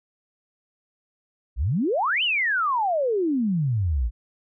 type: exponential two-way sweep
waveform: sine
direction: up then down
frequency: 52 to 3100 to 52 Hz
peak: -20 dBFS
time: 1.56-4.11 s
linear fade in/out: 50 ms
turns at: 2.23 s
effects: none